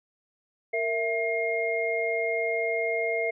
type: tone cluster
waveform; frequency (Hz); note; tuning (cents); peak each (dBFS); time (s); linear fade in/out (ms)
sine; 461.4 / 662 / 2132; A#4 / E5 / C7; -18 / +7 / +32; -29 / -29 / -29; 0.73-3.31; 10
effects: none